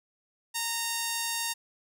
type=tone; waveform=5% pulse; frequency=924 Hz; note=A#5; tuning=16 cents flat; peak=-17 dBFS; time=0.54-1.54 s; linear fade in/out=20 ms; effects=none